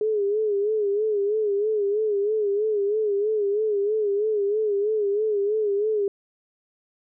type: tone with vibrato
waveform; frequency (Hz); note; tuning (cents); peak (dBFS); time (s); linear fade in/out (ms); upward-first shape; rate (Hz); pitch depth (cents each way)
sine; 417; G#4; +7; -20; 0.01-6.08; 2; sine; 3.1; 83
effects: none